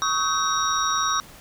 sine tone cluster, 1114 / 1277 / 1534 / 3786 / 5650 Hz, C#6 / D#6 / G6 / A#7 / F8, +8 / +45 / -38 / +26 / +19 cents, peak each -25 / -25 / -31 / -28 / -28 dBFS, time 0.02-1.2 s, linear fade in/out 0 ms, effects pink hiss -46 dBFS RMS until 1.4 s

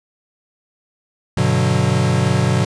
square chord, G major seventh, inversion none, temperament equal, 98 / 123.47 / 146.83 / 185 Hz, G2 / B2 / D3 / F#3, 0 / 0 / 0 / 0 cents, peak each -22 / -18 / -21 / -21 dBFS, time 1.37-2.65 s, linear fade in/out 5 ms, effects resampled to 22050 Hz

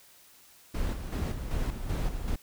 brown noise with tremolo, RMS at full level -29 dBFS, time 0.74-2.36 s, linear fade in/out 10 ms, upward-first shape square, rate 2.6 Hz, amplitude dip 55%, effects white hiss -57 dBFS RMS until 2.42 s

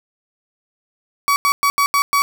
35% pulse tone bursts at uneven times, 1134 Hz, C#6, 39 cents sharp, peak -11 dBFS, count 6, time 1.28-1.36 / 1.45-1.52 / 1.63-1.7 / 1.78-1.86 / 1.94-2.02 / 2.13-2.22 s, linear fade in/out 0 ms, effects none

